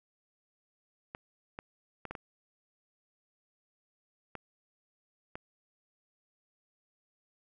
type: clicks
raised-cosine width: 0.5 ms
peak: -25 dBFS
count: 7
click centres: 1.149 / 1.589 / 2.053 / 2.11 / 2.152 / 4.353 / 5.355 s
effects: none